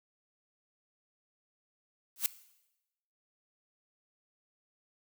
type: noise with exponential growth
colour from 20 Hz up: blue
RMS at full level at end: -24 dBFS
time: 2.16-2.26 s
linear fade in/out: 0 ms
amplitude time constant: 21 ms
effects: noise-tail reverb RT60 0.9 s tail -17 dB re dry